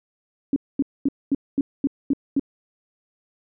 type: tone bursts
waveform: sine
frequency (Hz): 277.2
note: C#4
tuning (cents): 0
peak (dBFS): -16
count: 8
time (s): 0.53-2.396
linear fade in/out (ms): 2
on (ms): 32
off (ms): 230
effects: none